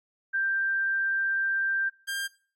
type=tone pair in turn; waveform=sine / sawtooth; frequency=1577 / 1597.2 Hz; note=G6 / G6; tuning=+10 / +32 cents; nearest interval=unison; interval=22 cents; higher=second; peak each=-24 / -26 dBFS; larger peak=first; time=0.33-1.9 / 2.07-2.28 s; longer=first; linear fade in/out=20 ms; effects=noise-tail reverb RT60 0.4 s tail -19 dB re dry + AAC 64 kbps